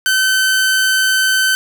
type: tone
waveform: sawtooth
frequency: 1532 Hz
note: G6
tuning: 40 cents flat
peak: -8 dBFS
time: 0.06-1.55 s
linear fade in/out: 0 ms
effects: none